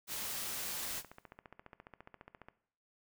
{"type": "noise", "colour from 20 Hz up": "white", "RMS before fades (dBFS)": -40, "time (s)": [0.07, 1.03], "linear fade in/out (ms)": 50}
{"type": "click train", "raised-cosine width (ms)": 0.5, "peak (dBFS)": -35, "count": 24, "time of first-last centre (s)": [0.91, 2.485], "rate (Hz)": 14.6}
{"effects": ["noise-tail reverb RT60 0.6 s tail -17 dB re dry"]}